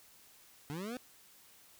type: linear sweep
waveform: 25% pulse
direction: up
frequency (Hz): 138.59 to 260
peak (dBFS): -35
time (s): 0.7-0.97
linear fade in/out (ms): 0
effects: white hiss -61 dBFS RMS until 1.79 s